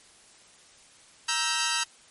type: chord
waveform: 10% pulse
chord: E diminished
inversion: second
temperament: equal with one note detuned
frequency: 942.6 / 1318.5 / 1568 Hz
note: Bb5 / E6 / G6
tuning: +19 / 0 / 0 cents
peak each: -21 dBFS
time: 1.28-1.84 s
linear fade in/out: 10 ms
effects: white hiss -55 dBFS RMS until 2.1 s + MP3 48 kbps